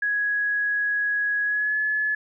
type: tone with pitch glide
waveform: sine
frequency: 1668 to 1711.9 Hz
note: G#6 to A6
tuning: +7 to -48 cents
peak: -21 dBFS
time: 0.02-2.15 s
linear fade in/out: 5 ms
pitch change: +45 cents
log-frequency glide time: 1.44-1.77 s
effects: none